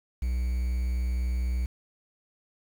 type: tone with quantisation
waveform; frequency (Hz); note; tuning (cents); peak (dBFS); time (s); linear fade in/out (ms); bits
triangle; 61.74; B1; 0; -23; 0.22-1.66; 5; 8
effects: none